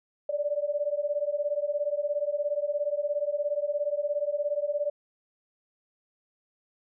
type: beating tone pair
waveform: sine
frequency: 576 / 593 Hz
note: D5 / D5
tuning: -34 / +17 cents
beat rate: 17 Hz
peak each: -29 dBFS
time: 0.29-4.9 s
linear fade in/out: 5 ms
effects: none